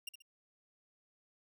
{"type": "tone with echo", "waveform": "sawtooth", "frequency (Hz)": 2794, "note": "F7", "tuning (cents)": 0, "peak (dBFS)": -36, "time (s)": [0.07, 0.09], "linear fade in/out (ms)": 5, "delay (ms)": 66, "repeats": 2, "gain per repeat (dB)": -9, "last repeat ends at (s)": 0.222, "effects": []}